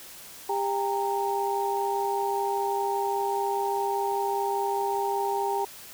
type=tone cluster; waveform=sine; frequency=399 / 798 / 923 Hz; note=G4 / G5 / A#5; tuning=+31 / +31 / -17 cents; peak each=-29 dBFS; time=0.49-5.65 s; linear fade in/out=5 ms; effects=white hiss -45 dBFS RMS until 5.93 s